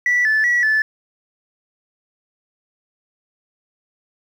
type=tone with pitch steps; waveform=sine; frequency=1959 / 1744 / 1935 / 1742 Hz; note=B6 / A6 / B6 / A6; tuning=-15 / -16 / -36 / -18 cents; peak=-12 dBFS; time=0.06-0.82 s; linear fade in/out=2 ms; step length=190 ms; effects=tanh soft clip ceiling -11 dBFS + 8-bit